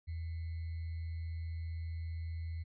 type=tone with sample-and-hold; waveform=sine; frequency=82.41 Hz; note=E2; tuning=in tune; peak=-37 dBFS; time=0.07-2.64 s; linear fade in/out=20 ms; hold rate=2100 Hz; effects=resampled to 11025 Hz